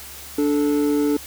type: tone pair together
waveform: triangle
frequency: 291.9 / 437.4 Hz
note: D4 / A4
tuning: -10 / -10 cents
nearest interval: perfect fifth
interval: 700 cents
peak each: -16 / -20 dBFS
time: 0.38-1.17 s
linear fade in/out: 5 ms
effects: added 71 Hz sine -46 dBFS peak until 1.26 s + white hiss -38 dBFS RMS until 1.26 s